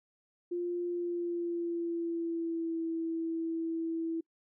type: tone with pitch glide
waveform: sine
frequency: 350 to 328.5 Hz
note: F4 to E4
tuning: +4 to -6 cents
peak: -31 dBFS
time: 0.51-4.21 s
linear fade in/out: 10 ms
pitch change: -110 cents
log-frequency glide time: 0.88-2.81 s
effects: noise-tail reverb RT60 0.1 s tail -26 dB re dry